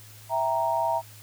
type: chord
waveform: sine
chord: E diminished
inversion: none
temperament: equal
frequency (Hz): 659.3 / 784 / 932.3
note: E5 / G5 / Bb5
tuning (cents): 0 / 0 / 0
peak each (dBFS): -27 / -31 / -25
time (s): 0.29-1.02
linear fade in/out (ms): 50
effects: added 107 Hz sine -48 dBFS peak until 1.22 s + white hiss -50 dBFS RMS until 1.22 s